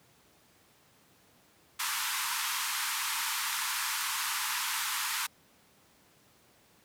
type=band-pass noise; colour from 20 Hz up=pink; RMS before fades=-33 dBFS; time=1.79-5.27 s; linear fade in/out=10 ms; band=880 to 15000 Hz; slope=96 dB/octave; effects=pink hiss -63 dBFS RMS until 6.84 s + high-pass 100 Hz 12 dB/octave